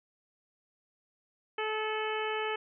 harmonic tone with a mistuned harmonic, 432.8 Hz, A4, 29 cents flat, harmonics 1 / 2 / 3 / 4 / 5 / 6 / 7, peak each -34 / -37 / -39 / -40 / -41 / -42 / -42 dBFS, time 1.58-2.56 s, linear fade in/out 5 ms, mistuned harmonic 5, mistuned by +21 cents, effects none

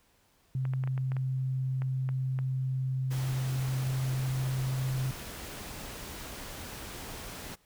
sine tone, 130.81 Hz, C3, in tune, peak -28 dBFS, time 0.55-5.11 s, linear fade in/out 2 ms
clicks, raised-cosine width 0.5 ms, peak -28 dBFS, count 10, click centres 0.653 / 0.736 / 0.838 / 0.875 / 0.978 / 1.119 / 1.167 / 1.82 / 2.09 / 2.389 s
pink noise, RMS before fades -42 dBFS, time 3.1-7.56 s, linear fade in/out 20 ms
effects pink hiss -67 dBFS RMS until 7.65 s

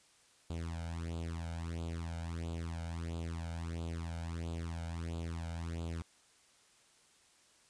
sawtooth tone with flanger, 83.4 Hz, E2, 21 cents sharp, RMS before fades -40 dBFS, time 0.5-6.02 s, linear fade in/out 0 ms, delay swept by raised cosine 0.26 to 1.36 ms, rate 1.5 Hz, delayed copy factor +0.85, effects white hiss -66 dBFS RMS until 7.69 s + resampled to 22050 Hz

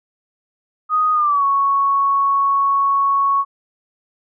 sine tone with pitch glide, 1244.5 to 1108.7 Hz, D#6 to C#6, 0 to 0 cents, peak -13 dBFS, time 0.89-3.45 s, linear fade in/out 50 ms, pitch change -200 cents, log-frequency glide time 1.13-1.44 s, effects none

